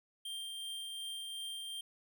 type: tone with tremolo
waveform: square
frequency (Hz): 3175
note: G7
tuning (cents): +21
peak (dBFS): -40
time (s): 0.25-1.81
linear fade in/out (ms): 5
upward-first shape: triangle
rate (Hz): 2.7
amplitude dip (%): 25
effects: none